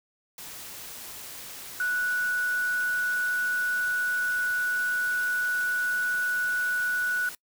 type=tone in noise; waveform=sine; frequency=1475 Hz; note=F#6; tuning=6 cents flat; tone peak=-24 dBFS; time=1.8-7.29 s; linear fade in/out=2 ms; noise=white; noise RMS=-41 dBFS; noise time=0.38-7.35 s; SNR=+14 dB; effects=noise-tail reverb RT60 0.1 s tail -24 dB re dry